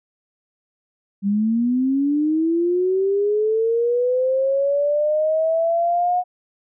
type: linear sweep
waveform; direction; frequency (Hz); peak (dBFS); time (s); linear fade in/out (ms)
sine; up; 194.9 to 727; -16; 1.22-6.24; 50
effects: none